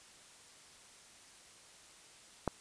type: click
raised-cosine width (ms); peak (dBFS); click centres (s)
1; -17; 2.477
effects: white hiss -58 dBFS RMS until 2.6 s + resampled to 22050 Hz